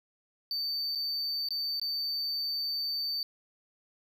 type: tone with dropouts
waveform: triangle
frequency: 4575 Hz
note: D8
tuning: 46 cents flat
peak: -29 dBFS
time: 0.51-3.23 s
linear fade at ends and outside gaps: 1 ms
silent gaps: 0.951-0.956 / 1.487-1.506 / 1.798-1.815 s
effects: none